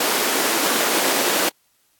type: high-pass noise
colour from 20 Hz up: pink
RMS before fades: -20 dBFS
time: 0-1.49 s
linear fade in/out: 5 ms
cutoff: 270 Hz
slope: 24 dB/octave
effects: white hiss -63 dBFS RMS until 1.99 s + AAC 64 kbps